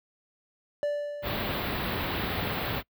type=tone with exponential decay; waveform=triangle; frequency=584 Hz; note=D5; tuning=10 cents flat; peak=-22 dBFS; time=0.83-2.12 s; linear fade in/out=0 ms; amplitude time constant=280 ms
type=band-stop noise; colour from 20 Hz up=pink; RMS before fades=-30 dBFS; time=1.22-2.83 s; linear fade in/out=50 ms; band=4200 to 14000 Hz; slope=48 dB/octave
effects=noise-tail reverb RT60 0.1 s tail -24 dB re dry + high-pass 60 Hz 12 dB/octave